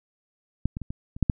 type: clicks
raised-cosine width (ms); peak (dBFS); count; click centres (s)
5; -10 / -19 / -22 / -20 / -25 / -8 / -8; 7; 0.656 / 0.769 / 0.817 / 0.905 / 1.165 / 1.227 / 1.298
effects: none